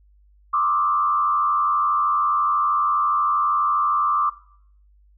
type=tone with frequency modulation; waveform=sine; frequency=1174.7 Hz; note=D6; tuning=in tune; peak=-17 dBFS; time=0.53-4.3 s; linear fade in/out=10 ms; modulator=92.4 Hz; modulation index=0.98; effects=noise-tail reverb RT60 0.6 s tail -17 dB re dry + added 50 Hz sine -52 dBFS peak until 5.17 s